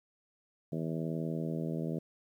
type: harmonic tone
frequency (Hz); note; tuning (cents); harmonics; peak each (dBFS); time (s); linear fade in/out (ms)
80.8; E2; -34; 2 / 3 / 4 / 5 / 6 / 7 / 8; -35 / -39 / -41 / -43 / -45 / -46 / -47; 0.72-1.99; 5
effects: 11-bit